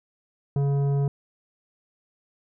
triangle tone with tanh clipping, 140.4 Hz, C#3, 22 cents sharp, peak -22 dBFS, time 0.56-1.08 s, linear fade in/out 2 ms, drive 15 dB, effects none

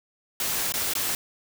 white noise with dropouts, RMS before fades -27 dBFS, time 0.4-1.15 s, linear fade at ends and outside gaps 1 ms, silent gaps 0.722-0.739 / 0.936-0.952 s, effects none

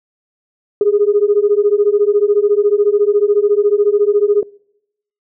sine beating tone pair, 405 / 419 Hz, G#4 / G#4, -43 / +15 cents, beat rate 14 Hz, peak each -12 dBFS, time 0.81-4.43 s, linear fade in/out 2 ms, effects noise-tail reverb RT60 0.8 s tail -26 dB re dry + tanh soft clip ceiling -2 dBFS

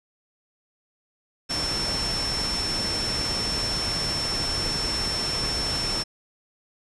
sine tone in noise, 5390 Hz, E8, 38 cents sharp, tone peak -26 dBFS, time 1.49-6.04 s, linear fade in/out 20 ms, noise pink, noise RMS -30 dBFS, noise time 1.49-6.04 s, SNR +1 dB, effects resampled to 24000 Hz

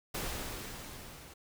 pink noise with level ramp, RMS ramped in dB -36 to -52 dBFS, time 0.14-1.34 s, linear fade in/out 10 ms, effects none

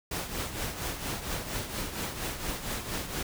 pink noise with tremolo, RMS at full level -32 dBFS, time 0.11-3.23 s, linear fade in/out 5 ms, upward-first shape triangle, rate 4.3 Hz, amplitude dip 65%, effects none

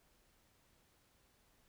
silence, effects pink hiss -72 dBFS RMS until 1.68 s

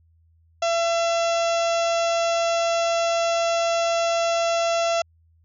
harmonic tone, 674 Hz, E5, 38 cents sharp, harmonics 1 / 2 / 3 / 4 / 5 / 6 / 7 / 8 / 9 / 10, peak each -20 / -29 / -38 / -32 / -35 / -39 / -41 / -38 / -38 / -39 dBFS, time 0.62-5.02 s, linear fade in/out 5 ms, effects added 82 Hz sine -56 dBFS peak until 5.44 s

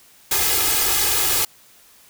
white noise with comb filter, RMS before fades -19 dBFS, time 0.31-1.45 s, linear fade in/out 5 ms, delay 2.4 ms, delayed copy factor +1, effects white hiss -51 dBFS RMS until 2.09 s

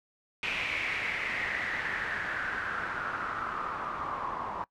white noise with low-pass filter sweep, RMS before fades -34 dBFS, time 0.43-4.64 s, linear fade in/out 0 ms, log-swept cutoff 2500 to 1000 Hz, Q 5.3, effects noise-tail reverb RT60 0.1 s tail -22 dB re dry

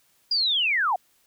sine linear sweep, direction down, 4926 to 675 Hz, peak -20 dBFS, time 0.31-0.96 s, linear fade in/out 5 ms, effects white hiss -64 dBFS RMS until 1.26 s

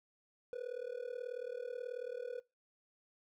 triangle tone with amplitude modulation, 490 Hz, B4, 14 cents flat, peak -34 dBFS, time 0.53-2.4 s, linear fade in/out 0 ms, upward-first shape sine, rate 38.4 Hz, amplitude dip 95%, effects noise-tail reverb RT60 0.2 s tail -18 dB re dry

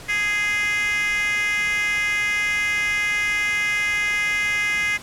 10% pulse tone with high-pass filter, 415.3 Hz, G#4, in tune, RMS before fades -22 dBFS, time 0.08-4.98 s, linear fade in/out 20 ms, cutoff 2000 Hz, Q 5.4, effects pink hiss -40 dBFS RMS until 5.02 s + low-pass 11000 Hz 12 dB/octave

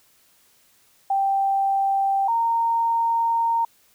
sine tone pair in turn, 784 / 922.4 Hz, G5 / A#5, 0 / -19 cents, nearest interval minor third, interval 281 cents, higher second, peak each -18 dBFS, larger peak neither, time 1.1-2.28 / 2.28-3.65 s, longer second, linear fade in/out 5 ms, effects white hiss -59 dBFS RMS until 3.94 s

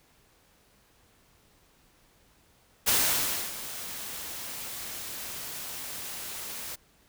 white noise with ADSR envelope, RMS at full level -23 dBFS, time 2.86-6.76 s, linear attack 21 ms, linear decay 630 ms, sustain -15 dB, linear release 15 ms, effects pink hiss -63 dBFS RMS until 7.08 s

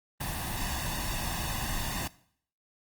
pink noise with comb filter, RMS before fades -33 dBFS, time 0.2-2.08 s, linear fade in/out 10 ms, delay 1.1 ms, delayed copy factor +0.7, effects noise-tail reverb RT60 0.6 s tail -19 dB re dry + Opus 32 kbps

